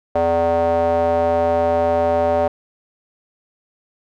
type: tone with band-pass filter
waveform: square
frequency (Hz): 83.8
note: E2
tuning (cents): +29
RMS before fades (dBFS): -17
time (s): 0.15-2.48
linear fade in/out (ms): 5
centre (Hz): 650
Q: 5.9
effects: none